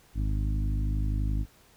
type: harmonic tone with a mistuned harmonic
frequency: 51.91 Hz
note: G#1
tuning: in tune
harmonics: 1 / 2 / 3 / 4 / 5 / 6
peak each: -26 / -32 / -39 / -42 / -40 / -44 dBFS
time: 0.14-1.46 s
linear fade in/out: 50 ms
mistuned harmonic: 1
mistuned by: +28 cents
effects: pink hiss -59 dBFS RMS until 1.76 s